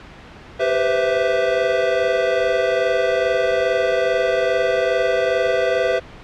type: chord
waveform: square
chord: C major seventh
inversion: second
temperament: equal with one note detuned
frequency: 392 / 493.9 / 516.3 / 659.3 Hz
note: G4 / B4 / C5 / E5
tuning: 0 / 0 / -23 / 0 cents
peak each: -25 / -23 / -22 / -21 dBFS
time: 0.59-6 s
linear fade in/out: 20 ms
effects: pink hiss -40 dBFS RMS until 6.23 s + low-pass 3000 Hz 12 dB/octave